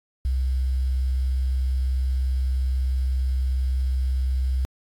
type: tone with quantisation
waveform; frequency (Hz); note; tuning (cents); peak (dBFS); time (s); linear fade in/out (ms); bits
sine; 64.7; C2; -19; -20; 0.25-4.65; 0; 8
effects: AAC 64 kbps